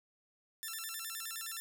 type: tone with vibrato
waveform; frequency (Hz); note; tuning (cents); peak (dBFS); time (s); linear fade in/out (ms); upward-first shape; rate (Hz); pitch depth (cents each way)
5% pulse; 1546; G6; -24; -29; 0.63-1.6; 0; square; 9.6; 240
effects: none